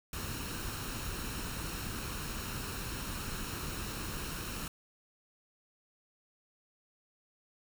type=noise with comb filter; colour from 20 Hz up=pink; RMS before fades=-39 dBFS; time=0.13-4.68 s; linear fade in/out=2 ms; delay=0.73 ms; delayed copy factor=+0.5; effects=none